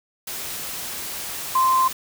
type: tone in noise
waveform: sine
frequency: 1042 Hz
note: C6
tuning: 7 cents flat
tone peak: -15 dBFS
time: 1.55-1.88 s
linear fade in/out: 5 ms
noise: white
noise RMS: -31 dBFS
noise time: 0.27-1.93 s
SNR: +13 dB
effects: none